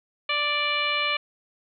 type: harmonic tone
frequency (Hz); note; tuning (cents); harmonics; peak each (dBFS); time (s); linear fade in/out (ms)
587.3; D5; 0; 1 / 2 / 3 / 4 / 5 / 6 / 7; -34 / -29 / -34 / -26 / -29 / -34 / -36; 0.29-1.17; 5
effects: none